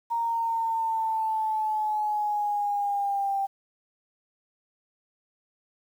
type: linear sweep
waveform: sine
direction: down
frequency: 932.3 to 784 Hz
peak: -24 dBFS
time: 0.1-3.47 s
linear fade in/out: 20 ms
effects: 9-bit